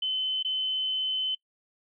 sine tone with dropouts, 3048 Hz, G7, 49 cents flat, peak -26 dBFS, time 0.02-1.35 s, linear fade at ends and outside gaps 5 ms, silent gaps 0.428-0.447 s, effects noise-tail reverb RT60 0.1 s tail -22 dB re dry

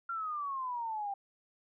sine exponential sweep, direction down, 1386 to 784 Hz, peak -34 dBFS, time 0.09-1.14 s, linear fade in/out 5 ms, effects none

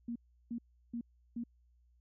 sine tone bursts, 235.5 Hz, A#3, 18 cents sharp, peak -36 dBFS, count 4, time 0.08-1.438 s, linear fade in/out 5 ms, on 77 ms, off 350 ms, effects added 60 Hz sine -65 dBFS peak until 2 s

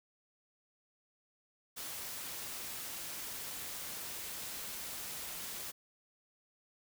white noise, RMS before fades -43 dBFS, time 1.76-5.72 s, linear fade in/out 20 ms, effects none

